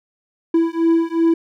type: beating tone pair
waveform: triangle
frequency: 329.6 / 332.3 Hz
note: E4 / E4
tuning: 0 / +14 cents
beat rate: 2.7 Hz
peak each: -15 dBFS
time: 0.54-1.34 s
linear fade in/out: 5 ms
effects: none